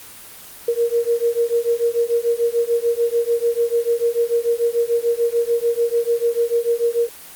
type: beating tone pair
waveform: sine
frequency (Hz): 466.2 / 473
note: A#4 / A#4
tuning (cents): 0 / +25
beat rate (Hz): 6.8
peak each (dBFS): -19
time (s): 0.68-7.09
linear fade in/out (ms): 5
effects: white hiss -39 dBFS RMS until 7.35 s + Opus 24 kbps